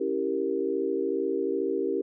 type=chord; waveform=sine; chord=C# diminished seventh; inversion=none; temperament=equal; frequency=277.2 / 329.6 / 392 / 466.2 Hz; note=C#4 / E4 / G4 / Bb4; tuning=0 / 0 / 0 / 0 cents; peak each=-33 / -32 / -28 / -31 dBFS; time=0-2.02 s; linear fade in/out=10 ms; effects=none